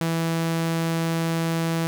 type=tone; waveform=sawtooth; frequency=164.81 Hz; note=E3; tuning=in tune; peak=-18 dBFS; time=0.01-1.87 s; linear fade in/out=0 ms; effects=none